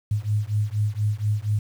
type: beating tone pair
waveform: sine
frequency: 103.2 / 107.4 Hz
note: G#2 / A2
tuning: -10 / -41 cents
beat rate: 4.2 Hz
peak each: -24 dBFS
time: 0.11-1.59 s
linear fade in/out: 5 ms
effects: 8-bit